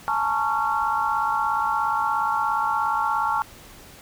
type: tone cluster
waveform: sine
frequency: 850 / 907 / 1111 / 1373 Hz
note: G#5 / A#5 / C#6 / F6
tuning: +40 / -48 / +4 / -30 cents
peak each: -26 dBFS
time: 0.08-3.42 s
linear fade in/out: 0 ms
effects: pink hiss -46 dBFS RMS until 4.01 s